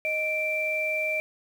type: tone pair together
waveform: sine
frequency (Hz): 622.2 / 2349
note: D#5 / D7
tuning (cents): 0 / 0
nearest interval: octave + major seventh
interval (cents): 2300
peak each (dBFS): -30 / -26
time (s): 0.05-1.2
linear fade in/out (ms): 0
effects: 8-bit